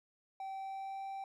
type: tone with pitch glide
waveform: triangle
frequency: 773 to 779.7 Hz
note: G5 to G5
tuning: -24 to -10 cents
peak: -38 dBFS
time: 0.4-1.24 s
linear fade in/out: 2 ms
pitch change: +14 cents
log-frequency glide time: 0.51-1.04 s
effects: none